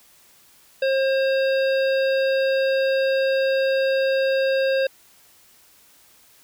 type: harmonic tone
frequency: 535 Hz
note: C5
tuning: 38 cents sharp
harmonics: 1 / 3 / 5 / 7 / 9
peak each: -18 / -28 / -32 / -35 / -37 dBFS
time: 0.82-4.87 s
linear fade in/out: 5 ms
effects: white hiss -54 dBFS RMS until 6.43 s